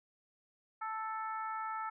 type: harmonic tone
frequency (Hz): 440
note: A4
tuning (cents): 0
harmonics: 2 / 3 / 4 / 5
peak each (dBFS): -40 / -39 / -49 / -53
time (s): 0.81-1.9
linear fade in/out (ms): 10
effects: none